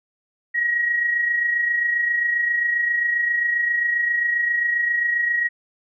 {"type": "tone with amplitude modulation", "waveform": "sine", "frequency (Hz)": 1900, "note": "A#6", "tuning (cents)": 33, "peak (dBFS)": -16, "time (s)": [0.54, 5.49], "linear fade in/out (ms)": 20, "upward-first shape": "sine", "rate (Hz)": 27.5, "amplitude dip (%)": 45, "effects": []}